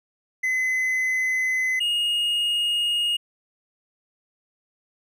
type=tone pair in turn; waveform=triangle; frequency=2033 / 2861 Hz; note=B6 / F7; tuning=+50 / +41 cents; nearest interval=tritone; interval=591 cents; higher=second; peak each=-19 dBFS; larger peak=neither; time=0.43-1.8 / 1.8-3.17 s; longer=neither; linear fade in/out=10 ms; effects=none